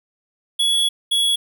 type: tone pair in turn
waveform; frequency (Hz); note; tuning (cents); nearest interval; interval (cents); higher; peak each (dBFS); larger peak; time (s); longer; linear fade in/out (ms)
square; 3374 / 3361; G#7 / G#7; +27 / +20; unison; 7; first; -16; neither; 0.59-0.89 / 1.11-1.36; first; 10
effects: none